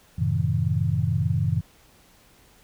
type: chord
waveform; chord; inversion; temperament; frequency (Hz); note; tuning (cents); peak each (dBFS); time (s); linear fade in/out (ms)
sine; F# diminished seventh; none; just; 92.5 / 111 / 133.2 / 159.84; F#2 / A2 / C3 / Eb3; 0 / +16 / +31 / +47; -26; 0.18-1.61; 10
effects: pink hiss -56 dBFS RMS until 2.63 s